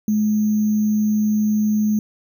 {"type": "tone with sample-and-hold", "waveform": "sine", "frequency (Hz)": 212.3, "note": "G#3", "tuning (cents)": 38, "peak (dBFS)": -15, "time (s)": [0.08, 1.99], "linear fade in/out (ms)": 2, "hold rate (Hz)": 6300, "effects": []}